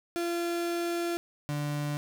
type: tone pair in turn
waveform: 35% pulse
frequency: 342.9 / 146.78 Hz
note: F4 / D3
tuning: -32 / -1 cents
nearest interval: octave + minor third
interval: 1469 cents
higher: first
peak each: -27 / -28 dBFS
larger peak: first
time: 0.16-1.17 / 1.49-1.97 s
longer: first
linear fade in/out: 0 ms
effects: none